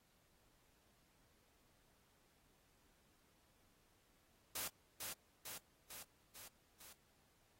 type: noise with echo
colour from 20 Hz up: white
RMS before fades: -44 dBFS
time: 4.55-4.68 s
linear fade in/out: 5 ms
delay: 450 ms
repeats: 5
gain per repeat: -3 dB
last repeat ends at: 6.93 s
effects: pink hiss -75 dBFS RMS until 7.59 s + AAC 48 kbps